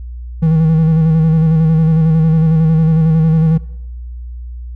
triangle tone with vibrato, 160.3 Hz, E3, 48 cents flat, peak -6 dBFS, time 0.42-3.58 s, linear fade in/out 10 ms, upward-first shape square, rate 11 Hz, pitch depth 31 cents each way, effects noise-tail reverb RT60 1.0 s tail -22 dB re dry + added 60 Hz sine -24 dBFS peak until 4.75 s

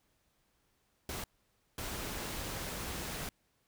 pink noise bursts at uneven times, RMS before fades -40 dBFS, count 2, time 1.09-1.24 / 1.78-3.29 s, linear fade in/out 2 ms, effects pink hiss -75 dBFS RMS until 3.67 s

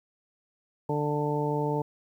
harmonic tone, 147.9 Hz, D3, 13 cents sharp, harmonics 1 / 2 / 3 / 4 / 5 / 6, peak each -30 / -33 / -30 / -36 / -42 / -32 dBFS, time 0.89-1.82 s, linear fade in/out 5 ms, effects 10-bit

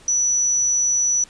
sine tone, 5920 Hz, F#8, in tune, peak -16 dBFS, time 0.08-1.24 s, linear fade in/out 2 ms, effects pink hiss -48 dBFS RMS until 1.29 s + resampled to 22050 Hz

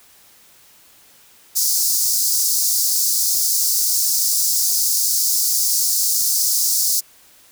pink high-pass noise, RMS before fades -18 dBFS, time 1.55-7.01 s, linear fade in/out 20 ms, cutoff 4800 Hz, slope 48 dB/octave, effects white hiss -50 dBFS RMS until 7.51 s

